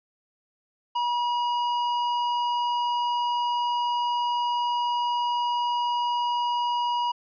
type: tone with tanh clipping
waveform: sine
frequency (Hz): 963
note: B5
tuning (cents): -44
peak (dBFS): -25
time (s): 0.95-7.12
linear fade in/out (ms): 10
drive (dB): 13
effects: resampled to 11025 Hz